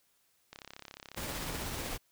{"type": "click train", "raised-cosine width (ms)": 0.2, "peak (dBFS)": -28, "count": 37, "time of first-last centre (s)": [0.53, 1.586], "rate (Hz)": 34.1}
{"type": "noise with tremolo", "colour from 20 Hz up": "pink", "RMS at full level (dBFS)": -37, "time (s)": [1.16, 1.98], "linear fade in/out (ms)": 20, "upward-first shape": "triangle", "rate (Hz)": 16, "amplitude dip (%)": 30}
{"effects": ["white hiss -72 dBFS RMS until 2.11 s"]}